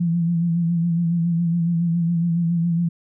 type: tone with vibrato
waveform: sine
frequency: 169.5 Hz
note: E3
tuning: 49 cents sharp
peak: -17 dBFS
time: 0-2.89 s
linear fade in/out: 10 ms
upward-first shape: sine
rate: 7.2 Hz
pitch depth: 44 cents each way
effects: none